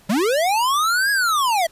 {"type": "linear two-way sweep", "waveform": "square", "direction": "up then down", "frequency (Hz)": [177.9, 1677, 628], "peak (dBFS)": -17, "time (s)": [0.09, 1.67], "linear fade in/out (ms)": 10, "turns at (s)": 1.11, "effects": ["pink hiss -52 dBFS RMS until 1.71 s", "resampled to 32000 Hz"]}